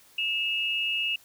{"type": "tone pair together", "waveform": "sine", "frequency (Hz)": [2637, 2854], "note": ["E7", "F7"], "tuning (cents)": [0, 37], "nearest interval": "minor second", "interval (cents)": 137, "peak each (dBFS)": [-28, -28], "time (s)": [0.18, 1.16], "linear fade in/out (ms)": 5, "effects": ["white hiss -57 dBFS RMS until 1.24 s"]}